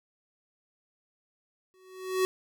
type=tone with exponential growth; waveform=square; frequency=373.9 Hz; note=F#4; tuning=18 cents sharp; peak=-22 dBFS; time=1.74-2.25 s; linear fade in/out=0 ms; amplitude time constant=110 ms; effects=none